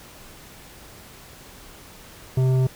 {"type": "tone with tanh clipping", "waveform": "sine", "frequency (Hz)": 129.8, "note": "C3", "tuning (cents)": -13, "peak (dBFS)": -18, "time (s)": [2.37, 2.67], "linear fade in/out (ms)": 5, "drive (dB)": 11, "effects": ["pink hiss -45 dBFS RMS until 2.75 s"]}